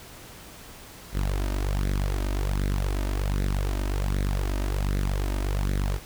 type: tone with flanger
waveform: sawtooth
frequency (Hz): 48.43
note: G1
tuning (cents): -20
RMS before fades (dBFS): -26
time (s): 1.12-6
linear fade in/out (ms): 50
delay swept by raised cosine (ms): 0.49 to 3.29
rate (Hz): 1.3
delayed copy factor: +0.8
effects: pink hiss -45 dBFS RMS until 6.05 s